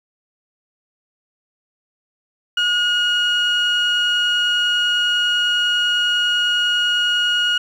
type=tone pair together; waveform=sine; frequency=1442 / 2884 Hz; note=F#6 / F#7; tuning=-45 / -45 cents; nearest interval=octave; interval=1200 cents; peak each=-17 / -15 dBFS; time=2.57-7.58 s; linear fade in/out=5 ms; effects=tanh soft clip ceiling -12 dBFS + 8-bit

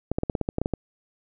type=clicks; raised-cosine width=2 ms; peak=-11 dBFS; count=11; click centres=0.116 / 0.185 / 0.234 / 0.298 / 0.352 / 0.413 / 0.489 / 0.584 / 0.616 / 0.659 / 0.737 s; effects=none

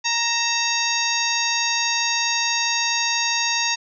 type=harmonic tone with a mistuned harmonic; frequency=932.3 Hz; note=A#5; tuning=in tune; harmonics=1 / 2 / 3 / 4 / 5 / 6 / 7; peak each=-27 / -27 / -27 / -27 / -27 / -27 / -27 dBFS; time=0.04-3.76 s; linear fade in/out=20 ms; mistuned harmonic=3; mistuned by=-78 cents; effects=none

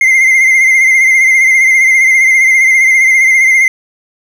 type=tone with vibrato; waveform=triangle; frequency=2093 Hz; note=C7; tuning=in tune; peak=-3 dBFS; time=0.01-3.68 s; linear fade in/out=2 ms; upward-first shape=sine; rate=15 Hz; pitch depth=46 cents each way; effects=none

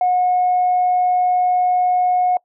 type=tone; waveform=sine; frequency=726 Hz; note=F#5; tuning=33 cents flat; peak=-12 dBFS; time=0.01-2.37 s; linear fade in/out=2 ms; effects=noise-tail reverb RT60 0.1 s tail -24 dB re dry + tanh soft clip ceiling -9 dBFS

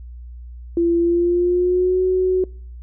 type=tone with pitch glide; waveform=sine; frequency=340 to 370.8 Hz; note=F4 to F#4; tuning=-46 to +4 cents; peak=-14 dBFS; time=0.77-2.44 s; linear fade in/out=2 ms; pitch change=+150 cents; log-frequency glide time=0.99-2.02 s; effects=noise-tail reverb RT60 0.5 s tail -26 dB re dry + added 60 Hz sine -33 dBFS peak until 2.82 s

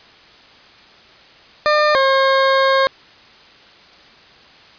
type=tone pair in turn; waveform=20% pulse; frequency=602 / 537.3 Hz; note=D5 / C5; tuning=+43 / +46 cents; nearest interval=major second; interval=197 cents; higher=first; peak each=-7 dBFS; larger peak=neither; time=1.66-1.95 / 1.95-2.87 s; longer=second; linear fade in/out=0 ms; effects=white hiss -45 dBFS RMS until 4.78 s + resampled to 11025 Hz

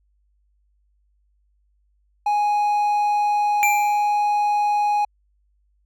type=tone; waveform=triangle; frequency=830 Hz; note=G#5; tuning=1 cent flat; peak=-15 dBFS; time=2.26-5.05 s; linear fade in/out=5 ms
type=tone with exponential decay; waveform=square; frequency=2357 Hz; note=D7; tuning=6 cents sharp; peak=-16 dBFS; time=3.63-4.23 s; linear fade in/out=0 ms; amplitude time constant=130 ms
effects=added 50 Hz sine -61 dBFS peak until 5.85 s

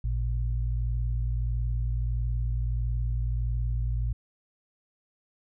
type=tone pair together; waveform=sine; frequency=55 / 116.54 Hz; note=A1 / A#2; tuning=0 / 0 cents; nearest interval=octave + minor second; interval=1300 cents; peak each=-26 / -31 dBFS; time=0.04-4.13 s; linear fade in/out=5 ms; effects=none

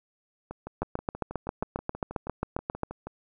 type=two click trains; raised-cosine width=1 ms; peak=-14 / -23 dBFS; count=16 / 17; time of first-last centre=0.82-2.833 / 0.51-3.07 s; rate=7.45 / 6.25 Hz; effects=none

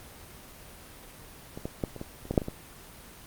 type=clicks; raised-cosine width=2 ms; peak=-24 / -18 / -14 / -26 / -21 / -29 / -15 / -25 / -6 / -20 / -19 dBFS; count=11; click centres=1.575 / 1.655 / 1.838 / 1.963 / 2.014 / 2.254 / 2.31 / 2.34 / 2.378 / 2.418 / 2.484 s; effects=pink hiss -48 dBFS RMS until 3.26 s + Opus 24 kbps

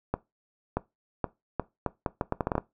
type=accelerating click train; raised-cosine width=1 ms; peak=-12 dBFS; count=13; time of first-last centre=0.14-2.58 s; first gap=630 ms; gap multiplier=0.75; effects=noise-tail reverb RT60 0.2 s tail -19 dB re dry

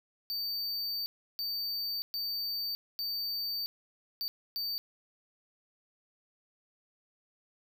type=tone bursts at uneven times; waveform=square; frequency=4600 Hz; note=D8; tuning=37 cents flat; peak=-33 dBFS; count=6; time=0.3-1.06 / 1.39-2.02 / 2.14-2.75 / 2.99-3.66 / 4.21-4.28 / 4.56-4.78 s; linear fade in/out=0 ms; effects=none

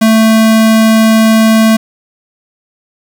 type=tone; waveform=square; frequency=221.6 Hz; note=A3; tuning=13 cents sharp; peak=-5 dBFS; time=0.01-1.77 s; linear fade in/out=10 ms; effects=7-bit

